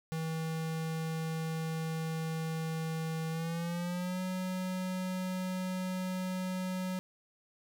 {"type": "tone with pitch glide", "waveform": "square", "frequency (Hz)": [161, 184.94], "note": ["E3", "F#3"], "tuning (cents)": [-41, -1], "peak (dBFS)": -34, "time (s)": [0.12, 6.99], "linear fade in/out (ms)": 0, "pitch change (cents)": 240, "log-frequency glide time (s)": [3.3, 4.21], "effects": []}